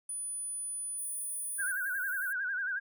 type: tone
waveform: sine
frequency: 9900 Hz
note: D#9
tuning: 10 cents flat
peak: -35 dBFS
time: 0.09-1.72 s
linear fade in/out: 5 ms
type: high-pass noise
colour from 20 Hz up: white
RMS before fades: -46 dBFS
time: 0.98-2.33 s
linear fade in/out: 5 ms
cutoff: 9300 Hz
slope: 48 dB/octave
type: tone with vibrato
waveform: sine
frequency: 1541 Hz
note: G6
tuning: 30 cents flat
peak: -31 dBFS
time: 1.58-2.8 s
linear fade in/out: 20 ms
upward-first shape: sine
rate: 11 Hz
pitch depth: 100 cents each way
effects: none